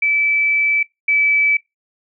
sine tone pair in turn, 2311 / 2303 Hz, D7 / D7, -28 / -34 cents, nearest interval unison, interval 6 cents, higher first, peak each -13 / -12 dBFS, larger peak second, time 0.02-0.83 / 1.08-1.57 s, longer first, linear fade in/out 5 ms, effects noise-tail reverb RT60 0.2 s tail -23 dB re dry

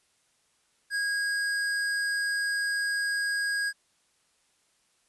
square tone, 1639 Hz, G#6, 23 cents flat, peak -27 dBFS, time 0.9-3.73 s, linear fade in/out 50 ms, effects white hiss -69 dBFS RMS until 5.08 s + resampled to 24000 Hz

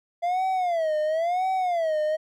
triangle tone with vibrato, 680 Hz, F5, 46 cents flat, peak -20 dBFS, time 0.22-2.17 s, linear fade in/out 20 ms, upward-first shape sine, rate 0.97 Hz, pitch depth 190 cents each way, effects none

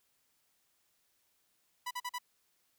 sawtooth tone bursts, 987.8 Hz, B5, in tune, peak -32 dBFS, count 4, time 1.86-2.186 s, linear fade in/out 10 ms, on 50 ms, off 42 ms, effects white hiss -75 dBFS RMS until 2.78 s

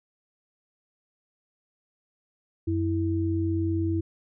sine tone pair together, 92.18 / 327.7 Hz, F#2 / E4, -6 / -10 cents, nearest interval octave + minor seventh, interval 2196 cents, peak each -26 / -26 dBFS, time 2.67-4.01 s, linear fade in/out 10 ms, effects none

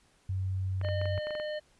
sine tone, 94.5 Hz, F#2, 37 cents sharp, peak -29 dBFS, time 0.29-1.19 s, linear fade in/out 5 ms
clicks, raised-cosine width 0.5 ms, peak -27 dBFS, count 10, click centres 0.814 / 0.848 / 0.887 / 1.015 / 1.056 / 1.178 / 1.27 / 1.307 / 1.352 / 1.399 s
harmonic tone, 607 Hz, D#5, 43 cents flat, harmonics 1 / 3 / 5 / 7, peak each -33 / -43 / -47 / -50 dBFS, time 0.83-1.6 s, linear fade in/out 20 ms
effects pink hiss -66 dBFS RMS until 1.79 s + resampled to 24000 Hz

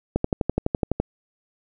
click train, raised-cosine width 2 ms, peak -7 dBFS, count 11, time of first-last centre 0.16-1 s, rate 11.9 Hz, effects none

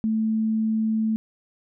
sine tone, 220 Hz, A3, in tune, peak -20 dBFS, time 0.04-1.16 s, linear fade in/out 0 ms, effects none

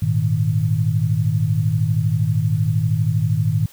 sine chord, Ab suspended second, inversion none, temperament equal, 103.83 / 116.54 / 155.56 Hz, Ab2 / Bb2 / Eb3, 0 / 0 / 0 cents, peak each -20 dBFS, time 0.02-3.66 s, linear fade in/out 5 ms, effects white hiss -47 dBFS RMS until 3.72 s

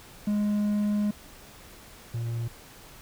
triangle tone pair in turn, 207.7 / 116.57 Hz, G#3 / A#2, 0 / 0 cents, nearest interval minor seventh, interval 1000 cents, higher first, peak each -21 / -26 dBFS, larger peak first, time 0.27-1.11 / 2.14-2.48 s, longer first, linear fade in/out 5 ms, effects pink hiss -49 dBFS RMS until 3.01 s

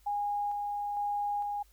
sine tone with tremolo, 820 Hz, G#5, 22 cents flat, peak -29 dBFS, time 0.06-1.63 s, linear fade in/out 10 ms, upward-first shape square, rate 1.1 Hz, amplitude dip 25%, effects added 50 Hz sine -60 dBFS peak until 1.72 s + white hiss -67 dBFS RMS until 1.72 s

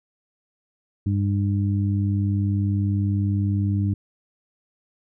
harmonic tone, 100 Hz, G2, 35 cents sharp, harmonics 1 / 2 / 3, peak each -20 / -26 / -30 dBFS, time 1.06-3.94 s, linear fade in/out 5 ms, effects none

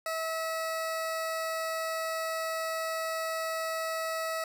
20% pulse tone, 647 Hz, E5, 32 cents flat, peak -26 dBFS, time 0.06-4.44 s, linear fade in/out 2 ms, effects none

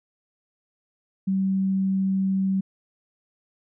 sine tone, 191.9 Hz, G3, 37 cents flat, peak -20 dBFS, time 1.27-2.61 s, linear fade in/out 10 ms, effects none

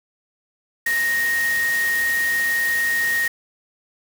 sine tone in noise, 1864.7 Hz, A#6, in tune, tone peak -18 dBFS, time 0.86-3.28 s, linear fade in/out 5 ms, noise white, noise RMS -30 dBFS, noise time 0.86-3.28 s, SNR +9 dB, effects none

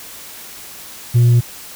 sine tone, 120 Hz, B2, 49 cents flat, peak -5 dBFS, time 1.14-1.41 s, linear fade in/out 20 ms, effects tanh soft clip ceiling -7 dBFS + white hiss -35 dBFS RMS until 1.75 s

